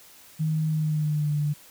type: tone with pitch glide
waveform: sine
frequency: 156.7 to 147.91 Hz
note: D#3 to D3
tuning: +13 to +13 cents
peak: -22 dBFS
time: 0.39-1.54 s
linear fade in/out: 20 ms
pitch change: -100 cents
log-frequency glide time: 0.68-1.34 s
effects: white hiss -51 dBFS RMS until 1.7 s